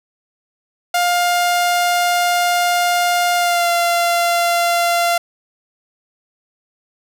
sawtooth tone with pitch glide, 705 to 690.1 Hz, F5 to F5, +16 to -21 cents, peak -10 dBFS, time 0.94-5.18 s, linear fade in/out 5 ms, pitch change -37 cents, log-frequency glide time 3.36-3.7 s, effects none

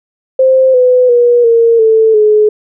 sine tone with pitch steps, 523.3 / 502 / 481.5 / 461.9 / 443.1 / 425.1 Hz, C5 / B4 / B4 / A#4 / A4 / G#4, 0 / +28 / -44 / -16 / +12 / +40 cents, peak -4 dBFS, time 0.39-2.49 s, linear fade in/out 5 ms, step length 350 ms, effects none

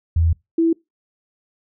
sine tone pair in turn, 82.5 / 330 Hz, E2 / E4, +2 / +2 cents, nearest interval 2 octaves, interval 2400 cents, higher second, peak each -13 dBFS, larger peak neither, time 0.16-0.33 / 0.58-0.73 s, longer first, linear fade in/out 5 ms, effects noise-tail reverb RT60 0.2 s tail -25 dB re dry

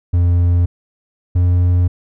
triangle tone pair in turn, 87.31 / 88.78 Hz, F2 / F2, 0 / +29 cents, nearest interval unison, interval 29 cents, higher second, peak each -8 dBFS, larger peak neither, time 0.13-0.66 / 1.35-1.88 s, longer neither, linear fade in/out 10 ms, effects none

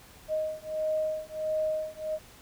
sine beating tone pair, 622.3 / 623.8 Hz, D#5 / D#5, 0 / +4 cents, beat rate 1.5 Hz, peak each -31 dBFS, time 0.28-2.19 s, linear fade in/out 50 ms, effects pink hiss -53 dBFS RMS until 2.41 s

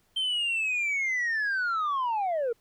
sine linear sweep, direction down, 3136 to 445.7 Hz, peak -23 dBFS, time 0.16-2.53 s, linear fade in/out 10 ms, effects tanh soft clip ceiling -24 dBFS + pink hiss -68 dBFS RMS until 2.6 s

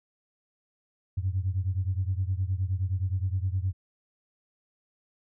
sine beating tone pair, 90.5 / 100.1 Hz, F#2 / G2, -38 / +37 cents, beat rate 9.6 Hz, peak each -27 / -29 dBFS, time 1.17-3.73 s, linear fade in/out 10 ms, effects tanh soft clip ceiling -18 dBFS

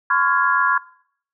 sine chord, Db major seventh, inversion third, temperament equal with one note detuned, 1021.4 / 1108.7 / 1396.9 / 1661.2 Hz, C6 / Db6 / F6 / Ab6, -42 / 0 / 0 / 0 cents, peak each -20 dBFS, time 0.1-0.78 s, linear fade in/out 5 ms, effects noise-tail reverb RT60 0.6 s tail -21 dB re dry

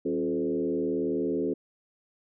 sine tone with frequency modulation, 351.3 Hz, F4, 10 cents sharp, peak -25 dBFS, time 0.05-1.54 s, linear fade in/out 10 ms, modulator 78.5 Hz, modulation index 1.5, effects none

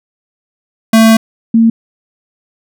square / sine tone pair in turn, 223.5 / 227.4 Hz, A3 / A#3, +27 / -43 cents, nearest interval unison, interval 30 cents, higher second, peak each -4 dBFS, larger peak neither, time 0.93-1.17 / 1.54-1.7 s, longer first, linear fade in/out 5 ms, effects none

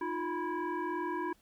sine tone with frequency modulation, 311.1 Hz, D#4, in tune, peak -32 dBFS, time 0.01-1.33 s, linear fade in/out 5 ms, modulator 665 Hz, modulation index 1.6, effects pink hiss -67 dBFS RMS until 1.41 s

